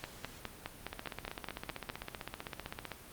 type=two click trains; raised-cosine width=0.3 ms; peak=-21 / -23 dBFS; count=10 / 32; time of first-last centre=0.04-1.9 / 0.93-2.917 s; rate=4.84 / 15.6 Hz; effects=pink hiss -52 dBFS RMS until 3.12 s + Opus 48 kbps